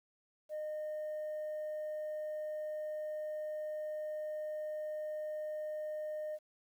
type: tone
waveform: sine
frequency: 612 Hz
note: D#5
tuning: 29 cents flat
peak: -35 dBFS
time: 0.49-6.39 s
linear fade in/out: 50 ms
effects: tanh soft clip ceiling -36 dBFS + 11-bit